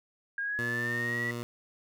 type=linear sweep; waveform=sine; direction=up; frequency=1614 to 1956 Hz; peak=-30 dBFS; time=0.38-1.31 s; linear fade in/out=2 ms
type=tone; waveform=15% pulse; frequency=119.2 Hz; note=A#2; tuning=39 cents sharp; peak=-28 dBFS; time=0.59-1.43 s; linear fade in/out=0 ms
effects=none